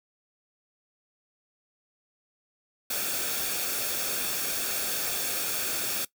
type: noise with comb filter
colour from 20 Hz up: white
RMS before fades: -30 dBFS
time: 2.9-6.05 s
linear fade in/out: 5 ms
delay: 1 ms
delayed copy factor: -0.55
effects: noise-tail reverb RT60 0.1 s tail -19 dB re dry

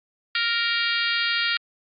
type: harmonic tone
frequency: 466.2 Hz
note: A#4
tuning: in tune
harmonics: 3 / 4 / 5 / 6 / 7 / 8 / 9 / 10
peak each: -27 / -28 / -29 / -30 / -30 / -31 / -32 / -32 dBFS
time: 0.35-1.57 s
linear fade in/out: 2 ms
effects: Opus 48 kbps

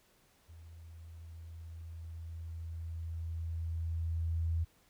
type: tone with level ramp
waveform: sine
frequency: 82.41 Hz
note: E2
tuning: in tune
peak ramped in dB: -50 to -29 dBFS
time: 0.48-4.65 s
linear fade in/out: 20 ms
effects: pink hiss -68 dBFS RMS until 4.89 s

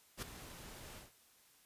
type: noise with ADSR envelope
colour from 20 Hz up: pink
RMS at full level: -40 dBFS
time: 0.17-1.12 s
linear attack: 53 ms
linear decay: 7 ms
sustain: -12 dB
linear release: 150 ms
effects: white hiss -67 dBFS RMS until 1.65 s + resampled to 32000 Hz

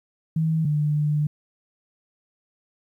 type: tone pair in turn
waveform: sine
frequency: 160 / 149.37 Hz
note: D#3 / D3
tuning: +49 / +30 cents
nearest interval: minor second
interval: 119 cents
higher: first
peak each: -19 dBFS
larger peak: neither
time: 0.36-0.65 / 0.65-1.27 s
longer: second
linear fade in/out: 5 ms
effects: 10-bit

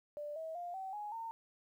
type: tone with pitch steps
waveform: sine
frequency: 590 / 643.4 / 701.6 / 765.1 / 834.4 / 909.9 Hz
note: D5 / E5 / F5 / G5 / G#5 / A#5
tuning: +8 / -42 / +8 / -42 / +8 / -42 cents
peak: -40 dBFS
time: 0.17-1.31 s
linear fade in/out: 0 ms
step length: 190 ms
effects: 12-bit

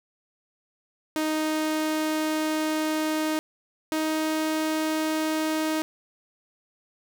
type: tone pair in turn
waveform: sawtooth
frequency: 311.1 / 313.3 Hz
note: D#4 / D#4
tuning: 0 / +12 cents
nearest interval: unison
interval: 12 cents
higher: second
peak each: -20 dBFS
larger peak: neither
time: 1.16-3.39 / 3.92-5.82 s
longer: first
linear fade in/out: 0 ms
effects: none

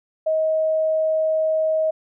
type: tone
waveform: sine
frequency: 632 Hz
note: D#5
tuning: 27 cents sharp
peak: -17 dBFS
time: 0.26-1.91 s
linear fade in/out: 10 ms
effects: none

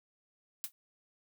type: noise with exponential decay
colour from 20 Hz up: blue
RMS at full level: -33 dBFS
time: 0.64-0.72 s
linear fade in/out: 0 ms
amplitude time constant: 16 ms
effects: none

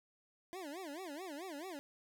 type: tone with vibrato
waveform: 25% pulse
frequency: 328.7 Hz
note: E4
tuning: 5 cents flat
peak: -40 dBFS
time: 0.53-1.79 s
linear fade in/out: 0 ms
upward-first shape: sine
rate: 4.6 Hz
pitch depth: 280 cents each way
effects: none

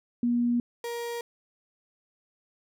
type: tone pair in turn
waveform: sine / 35% pulse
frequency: 239.8 / 471.6 Hz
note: A#3 / A#4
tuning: +49 / +20 cents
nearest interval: octave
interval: 1171 cents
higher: second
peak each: -22 / -30 dBFS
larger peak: first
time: 0.23-0.6 / 0.84-1.21 s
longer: neither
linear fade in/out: 2 ms
effects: none

